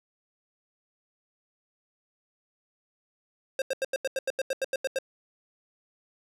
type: tone bursts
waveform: square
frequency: 532 Hz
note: C5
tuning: 29 cents sharp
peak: -26 dBFS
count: 13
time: 3.59-4.987 s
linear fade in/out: 2 ms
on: 29 ms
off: 85 ms
effects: low-pass 12000 Hz 12 dB/octave